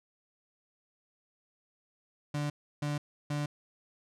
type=tone bursts; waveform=35% pulse; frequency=146.83 Hz; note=D3; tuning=in tune; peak=-29 dBFS; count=3; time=2.34-3.46 s; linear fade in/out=5 ms; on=160 ms; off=320 ms; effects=low-pass 9000 Hz 12 dB/octave